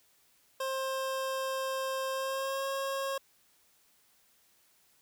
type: tone with pitch glide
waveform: 25% pulse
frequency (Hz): 530 to 543.6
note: C5 to C#5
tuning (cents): +22 to -34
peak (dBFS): -28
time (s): 0.6-3.18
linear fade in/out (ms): 5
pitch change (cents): +44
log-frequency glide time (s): 2.12-2.66
effects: white hiss -67 dBFS RMS until 5.01 s